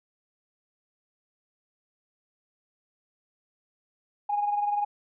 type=tone pair together; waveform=sine; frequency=822.8 / 843 Hz; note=G#5 / G#5; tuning=-16 / +26 cents; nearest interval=unison; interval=42 cents; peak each=-24 / -32 dBFS; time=4.29-4.85 s; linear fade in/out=10 ms; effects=tanh soft clip ceiling -17 dBFS